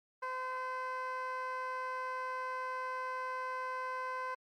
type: tone with band-pass filter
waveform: 15% pulse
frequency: 513 Hz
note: C5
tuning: 34 cents flat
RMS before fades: -39 dBFS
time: 0.22-4.35 s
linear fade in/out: 10 ms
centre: 1000 Hz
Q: 1.5
effects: Opus 48 kbps